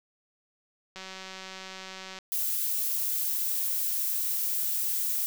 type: click train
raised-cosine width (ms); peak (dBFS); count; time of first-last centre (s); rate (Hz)
0.2; -24; 233; 0.96-2.188; 189
type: noise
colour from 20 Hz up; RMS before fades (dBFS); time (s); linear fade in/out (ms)
violet; -29; 2.32-5.26; 0
effects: none